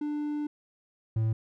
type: tone pair in turn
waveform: triangle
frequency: 296.5 / 111.06 Hz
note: D4 / A2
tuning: +17 / +17 cents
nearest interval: octave + perfect fourth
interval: 1700 cents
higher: first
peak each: -27 / -22 dBFS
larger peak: second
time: 0.01-0.47 / 1.16-1.33 s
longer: first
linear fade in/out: 5 ms
effects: none